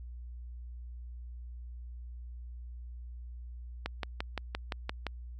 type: click train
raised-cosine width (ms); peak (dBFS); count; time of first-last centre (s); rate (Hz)
0.3; -17; 8; 3.86-5.067; 5.8
effects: added 60 Hz sine -41 dBFS peak until 5.39 s + MP3 96 kbps